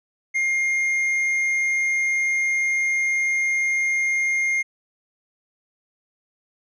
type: tone with tanh clipping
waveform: sine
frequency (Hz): 2123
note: C7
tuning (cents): +25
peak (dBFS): -20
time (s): 0.34-4.63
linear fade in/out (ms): 20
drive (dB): 5
effects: none